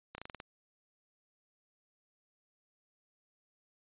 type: slowing click train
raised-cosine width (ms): 0.3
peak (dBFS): -27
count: 7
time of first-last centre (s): 0.15-0.402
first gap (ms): 31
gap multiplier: 1.12
effects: resampled to 8000 Hz